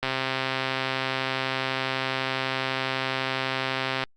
click train, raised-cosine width 0.3 ms, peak -10 dBFS, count 530, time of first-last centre 0.03-4.038 s, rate 132 Hz, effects Opus 48 kbps

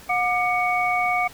sine tone cluster, 723 / 1196 / 2236 Hz, F#5 / D6 / C#7, -40 / +31 / +14 cents, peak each -22 / -27 / -23 dBFS, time 0.09-1.28 s, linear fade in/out 10 ms, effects pink hiss -45 dBFS RMS until 1.33 s

